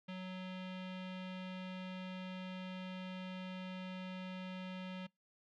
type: tone with low-pass filter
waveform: square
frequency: 185.3 Hz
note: F#3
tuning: 3 cents sharp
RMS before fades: -45 dBFS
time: 0.08-5.07 s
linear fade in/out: 10 ms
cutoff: 3100 Hz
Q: 2.9
effects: noise-tail reverb RT60 0.2 s tail -26 dB re dry